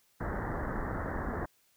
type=low-pass noise; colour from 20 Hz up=pink; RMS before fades=-35 dBFS; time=0.2-1.46 s; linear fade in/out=10 ms; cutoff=1900 Hz; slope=96 dB/octave; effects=white hiss -69 dBFS RMS until 1.76 s